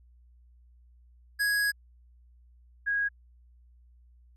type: tone pair in turn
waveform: square / sine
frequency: 1661.2 / 1645.9 Hz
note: G#6 / G#6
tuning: 0 / -16 cents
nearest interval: unison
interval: 16 cents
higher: first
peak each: -25 dBFS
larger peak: neither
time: 1.39-1.72 / 2.86-3.09 s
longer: first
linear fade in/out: 20 ms
effects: added 60 Hz sine -55 dBFS peak until 4.36 s + resampled to 32000 Hz